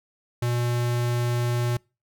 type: tone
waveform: square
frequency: 120.6 Hz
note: B2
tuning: 41 cents flat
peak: -23 dBFS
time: 0.42-1.77 s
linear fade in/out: 5 ms
effects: noise-tail reverb RT60 0.3 s tail -26 dB re dry